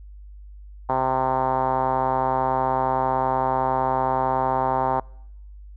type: tone with low-pass filter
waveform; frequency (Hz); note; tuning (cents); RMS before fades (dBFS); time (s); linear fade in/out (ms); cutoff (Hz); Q
5% pulse; 130.81; C3; 0; -22; 0.89-5; 5; 880; 4
effects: noise-tail reverb RT60 0.8 s tail -26 dB re dry + added 50 Hz sine -39 dBFS peak until 5.76 s